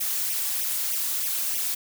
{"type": "noise with flanger", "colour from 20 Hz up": "blue", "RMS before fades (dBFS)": -27, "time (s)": [0, 1.75], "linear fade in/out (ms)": 10, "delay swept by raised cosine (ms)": [0.33, 3.63], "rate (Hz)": 3.2, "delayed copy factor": 0.95, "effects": []}